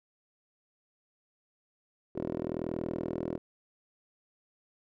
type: tone with band-pass filter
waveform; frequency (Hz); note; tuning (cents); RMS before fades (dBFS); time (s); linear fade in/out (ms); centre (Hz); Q
10% pulse; 40.77; E1; -18; -35; 2.15-3.38; 10; 390; 8.6
effects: none